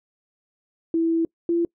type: tone pair in turn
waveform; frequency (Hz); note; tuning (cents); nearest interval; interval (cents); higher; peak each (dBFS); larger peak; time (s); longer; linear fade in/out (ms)
sine; 329.6 / 340; E4 / F4; 0 / -46; minor second; 54; second; -18; neither; 0.94-1.25 / 1.49-1.65; first; 2
effects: noise-tail reverb RT60 0.1 s tail -25 dB re dry